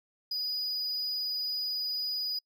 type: tone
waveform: triangle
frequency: 4939 Hz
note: D#8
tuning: 14 cents flat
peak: -29 dBFS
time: 0.31-2.39 s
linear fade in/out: 5 ms
effects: noise-tail reverb RT60 0.1 s tail -26 dB re dry